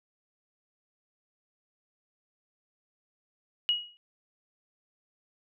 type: tone with exponential decay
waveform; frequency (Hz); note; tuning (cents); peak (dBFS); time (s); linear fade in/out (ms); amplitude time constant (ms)
sine; 2900; F#7; -35; -20; 3.69-3.97; 0; 59
effects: none